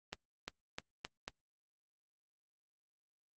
accelerating click train, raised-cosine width 0.2 ms, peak -22 dBFS, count 5, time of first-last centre 0.13-1.28 s, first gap 350 ms, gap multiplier 0.87, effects Opus 32 kbps

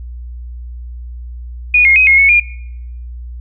sine tone with pitch steps, 2459 / 2143 / 2523 / 2156 / 2206 / 2414 Hz, D#7 / C7 / D#7 / C#7 / C#7 / D7, -21 / +41 / +23 / -49 / -9 / +47 cents, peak -5 dBFS, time 1.74-2.4 s, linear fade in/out 5 ms, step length 110 ms, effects noise-tail reverb RT60 0.8 s tail -23 dB re dry + added 60 Hz sine -25 dBFS peak until 3.4 s

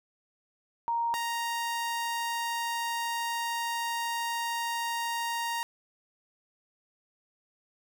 sine / sawtooth tone pair in turn, 933 / 933 Hz, A#5 / A#5, +1 / +1 cents, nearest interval unison, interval 0 cents, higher neither, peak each -26 dBFS, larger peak neither, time 0.88-1.14 / 1.14-5.63 s, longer second, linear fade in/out 0 ms, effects none

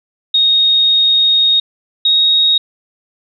sine tone pair in turn, 3729 / 3761 Hz, A#7 / A#7, 0 / +15 cents, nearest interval unison, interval 15 cents, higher second, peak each -8 dBFS, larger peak neither, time 0.34-1.6 / 2.05-2.58 s, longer first, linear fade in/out 5 ms, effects none

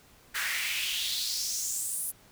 pink noise with high-pass filter sweep, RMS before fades -32 dBFS, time 0.34-2.12 s, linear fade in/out 20 ms, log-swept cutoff 1600 to 11000 Hz, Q 3.6, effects pink hiss -58 dBFS RMS until 2.31 s

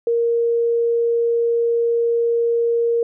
sine tone, 467.2 Hz, A#4, 4 cents sharp, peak -15 dBFS, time 0.07-3.03 s, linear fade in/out 2 ms, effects none

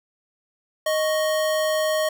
square tone pair together, 622.3 / 1108.1 Hz, D#5 / C#6, 0 / -1 cents, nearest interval minor seventh, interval 999 cents, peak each -21 / -31 dBFS, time 0.86-2.09 s, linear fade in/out 5 ms, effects none

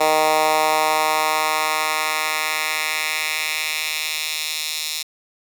10% pulse tone with high-pass filter sweep, 155.56 Hz, D#3, in tune, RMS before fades -21 dBFS, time 0-5.03 s, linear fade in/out 10 ms, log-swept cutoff 630 to 4000 Hz, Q 1.4, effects none

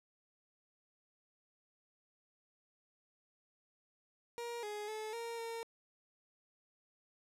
30% pulse tone with pitch steps, 472.7 / 417.8 / 432.8 / 464.8 / 459.1 Hz, A#4 / G#4 / A4 / A#4 / A#4, +24 / +10 / -29 / -5 / -26 cents, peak -38 dBFS, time 4.38-5.63 s, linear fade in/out 0 ms, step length 250 ms, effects low-pass 12000 Hz 12 dB/octave + 13-bit

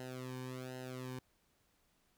sawtooth tone with flanger, 128 Hz, C3, 38 cents flat, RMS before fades -45 dBFS, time 0-1.19 s, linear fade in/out 0 ms, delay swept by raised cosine 0.86 to 1.51 ms, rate 1.3 Hz, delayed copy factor -1, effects pink hiss -75 dBFS RMS until 2.17 s

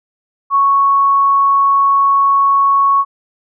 sine tone, 1108 Hz, C#6, 1 cent flat, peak -8 dBFS, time 0.5-3.05 s, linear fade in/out 50 ms, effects none

